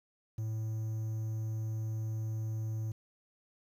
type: tone with quantisation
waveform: triangle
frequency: 110 Hz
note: A2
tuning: in tune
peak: -31 dBFS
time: 0.38-2.92 s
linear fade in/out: 5 ms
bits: 10
effects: none